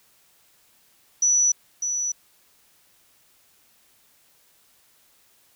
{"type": "tone with echo", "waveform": "sine", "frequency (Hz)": 5920, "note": "F#8", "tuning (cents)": 0, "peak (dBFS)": -16, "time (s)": [1.22, 1.52], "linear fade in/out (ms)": 5, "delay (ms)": 600, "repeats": 1, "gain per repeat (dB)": -7, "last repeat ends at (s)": 2.12, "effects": ["white hiss -60 dBFS RMS until 5.55 s"]}